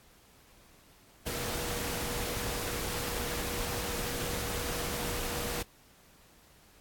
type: tone in noise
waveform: sine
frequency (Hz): 480.1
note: B4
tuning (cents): -49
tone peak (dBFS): -41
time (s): 1.26-5.63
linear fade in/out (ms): 10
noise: pink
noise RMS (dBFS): -35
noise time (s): 1.26-5.63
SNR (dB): -9
effects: pink hiss -60 dBFS RMS until 6.8 s + AAC 64 kbps